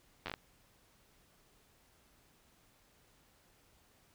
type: slowing click train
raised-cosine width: 0.3 ms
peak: -23 dBFS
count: 6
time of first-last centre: 0.26-0.339 s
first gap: 10 ms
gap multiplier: 1.23
effects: pink hiss -68 dBFS RMS until 4.14 s